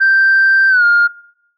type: tone with pitch glide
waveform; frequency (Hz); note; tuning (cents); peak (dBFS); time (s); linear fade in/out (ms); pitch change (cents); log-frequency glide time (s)
sine; 1568 to 1413.2; G6 to F6; 0 to +20; -6; 0-1.08; 20; -180; 0.69-0.84
effects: noise-tail reverb RT60 0.8 s tail -25 dB re dry + tanh soft clip ceiling -4 dBFS